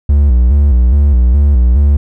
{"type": "tone with vibrato", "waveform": "triangle", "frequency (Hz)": 66.1, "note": "C2", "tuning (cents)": 18, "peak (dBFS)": -3, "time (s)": [0.09, 1.97], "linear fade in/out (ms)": 5, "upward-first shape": "square", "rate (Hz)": 2.4, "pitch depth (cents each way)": 140, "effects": []}